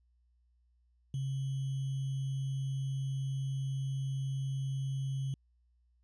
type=tone with sample-and-hold; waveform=sine; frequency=135.1 Hz; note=C#3; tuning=44 cents flat; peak=-32 dBFS; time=1.14-5.34 s; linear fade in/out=2 ms; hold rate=3150 Hz; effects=added 60 Hz sine -67 dBFS peak until 6.03 s + resampled to 22050 Hz